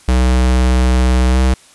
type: tone with pitch glide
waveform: square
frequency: 63 to 64.18 Hz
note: B1 to C2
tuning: +35 to -33 cents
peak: -10 dBFS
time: 0.08-1.54 s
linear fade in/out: 5 ms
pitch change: +32 cents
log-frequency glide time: 1.29-1.38 s
effects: white hiss -45 dBFS RMS until 1.74 s + resampled to 24000 Hz